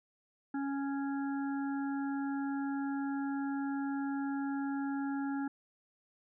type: harmonic tone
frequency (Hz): 277.2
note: C#4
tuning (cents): 0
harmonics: 1 / 3 / 5 / 6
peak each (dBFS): -33 / -43 / -47 / -49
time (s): 0.54-5.48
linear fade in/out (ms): 5
effects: none